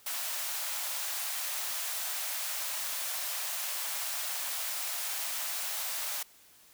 white high-pass noise, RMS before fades -35 dBFS, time 0.06-6.23 s, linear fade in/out 5 ms, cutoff 580 Hz, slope 48 dB/octave, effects white hiss -59 dBFS RMS until 6.73 s

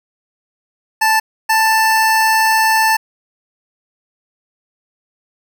25% pulse tone pair in turn, 880 / 883.7 Hz, A5 / A5, 0 / +7 cents, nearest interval unison, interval 7 cents, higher second, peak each -7 dBFS, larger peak neither, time 1.01-1.2 / 1.49-2.97 s, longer second, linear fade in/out 10 ms, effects none

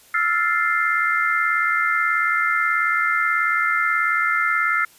sine chord, F major seventh, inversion third, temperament equal, 1318.5 / 1396.9 / 1760 / 2093 Hz, E6 / F6 / A6 / C7, 0 / 0 / 0 / 0 cents, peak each -23 / -22 / -25 / -22 dBFS, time 0.14-4.85 s, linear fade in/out 5 ms, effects white hiss -51 dBFS RMS until 4.98 s + resampled to 32000 Hz

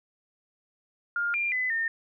sine tone with pitch steps, 1410 / 2391 / 2012 / 1821 Hz, F6 / D7 / B6 / A#6, +16 / +30 / +32 / -41 cents, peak -25 dBFS, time 1.16-1.88 s, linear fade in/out 2 ms, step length 180 ms, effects none

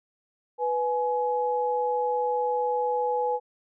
sine tone pair together, 493.9 / 842.4 Hz, B4 / G#5, 0 / +24 cents, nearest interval major sixth, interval 924 cents, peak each -26 dBFS, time 0.58-3.4 s, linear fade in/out 50 ms, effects none

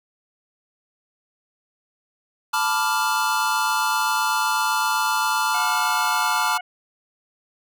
square chord, B half-diminished seventh, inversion third, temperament equal, 880 / 987.8 / 1174.7 / 1396.9 Hz, A5 / B5 / D6 / F6, 0 / 0 / 0 / 0 cents, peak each -25 / -27 / -27 / -25 dBFS, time 2.53-6.58 s, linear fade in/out 10 ms
harmonic tone, 728 Hz, F#5, 28 cents flat, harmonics 1 / 2 / 3 / 4, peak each -31 / -36 / -36 / -39 dBFS, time 5.54-6.61 s, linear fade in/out 5 ms
effects none

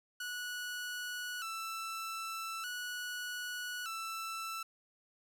sawtooth tone with vibrato, 1396.9 Hz, F6, in tune, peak -35 dBFS, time 0.2-4.63 s, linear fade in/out 5 ms, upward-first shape square, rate 0.41 Hz, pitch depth 87 cents each way, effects none

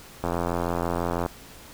click train, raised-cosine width 1 ms, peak -12 dBFS, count 89, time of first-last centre 0.24-1.262 s, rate 86.1 Hz, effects pink hiss -46 dBFS RMS until 1.73 s

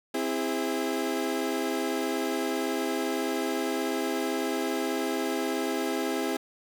30% pulse chord, C augmented, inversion none, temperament equal with one note detuned, 261.6 / 329.6 / 407.9 Hz, C4 / E4 / G#4, 0 / 0 / -31 cents, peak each -29 dBFS, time 0.14-6.37 s, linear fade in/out 5 ms, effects none

